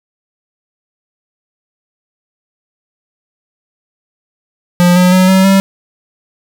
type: tone with pitch steps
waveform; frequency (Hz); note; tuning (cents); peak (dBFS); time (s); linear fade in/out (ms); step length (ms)
square; 176.8 / 180.93 / 185.16 / 189.49 / 193.92; F3 / F#3 / F#3 / F#3 / G3; +22 / -38 / +2 / +42 / -18; -6; 4.8-5.6; 0; 160
effects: none